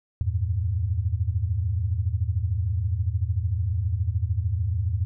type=tone cluster; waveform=sine; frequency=81.7 / 94.6 / 108.5 Hz; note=E2 / F#2 / A2; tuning=-15 / +39 / -24 cents; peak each=-26 / -27 / -27 dBFS; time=0.21-5.05 s; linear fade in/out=0 ms; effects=none